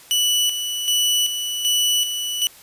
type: tone with tremolo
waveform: sawtooth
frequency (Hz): 2960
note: F#7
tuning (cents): 0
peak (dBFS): -13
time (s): 0.11-2.47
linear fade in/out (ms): 0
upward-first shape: square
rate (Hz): 1.3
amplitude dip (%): 55
effects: white hiss -46 dBFS RMS until 2.62 s + resampled to 32000 Hz